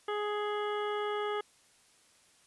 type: harmonic tone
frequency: 417 Hz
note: G#4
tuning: 7 cents sharp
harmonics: 1 / 2 / 3 / 4 / 5 / 7 / 8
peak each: -33 / -39 / -38 / -45 / -46 / -48 / -49 dBFS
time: 0.08-1.41 s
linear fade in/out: 5 ms
effects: white hiss -64 dBFS RMS until 2.46 s + resampled to 24000 Hz